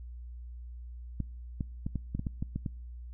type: clicks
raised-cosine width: 5 ms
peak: -20 dBFS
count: 10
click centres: 1.203 / 1.608 / 1.865 / 1.957 / 2.15 / 2.194 / 2.268 / 2.425 / 2.56 / 2.662 s
effects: noise-tail reverb RT60 0.7 s tail -26 dB re dry + added 60 Hz sine -41 dBFS peak until 3.13 s